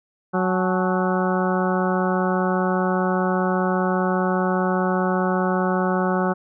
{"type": "harmonic tone with a mistuned harmonic", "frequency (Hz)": 185, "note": "F#3", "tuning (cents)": 0, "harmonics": [1, 2, 3, 4, 5, 6, 7, 8], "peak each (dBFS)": [-22, -25, -27, -28, -29, -30, -30, -31], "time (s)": [0.33, 6.34], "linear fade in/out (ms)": 20, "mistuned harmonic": 5, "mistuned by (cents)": -95, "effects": []}